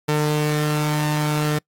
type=tone pair together; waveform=sawtooth; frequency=150.6 / 451.3 Hz; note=D3 / A4; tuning=+44 / +44 cents; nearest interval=octave + perfect fifth; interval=1900 cents; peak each=-15 / -22 dBFS; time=0.08-1.59 s; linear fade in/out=10 ms; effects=noise-tail reverb RT60 0.1 s tail -26 dB re dry + AAC 64 kbps